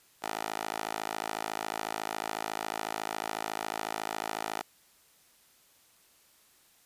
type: tone with high-pass filter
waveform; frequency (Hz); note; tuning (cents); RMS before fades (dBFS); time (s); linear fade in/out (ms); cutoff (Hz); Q
10% pulse; 54; A1; -32; -36; 0.22-4.62; 10; 650; 1.4
effects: white hiss -63 dBFS RMS until 6.85 s + resampled to 32000 Hz